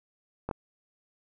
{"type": "clicks", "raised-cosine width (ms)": 1, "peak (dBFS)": -18, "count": 2, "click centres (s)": [0.49, 0.512], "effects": []}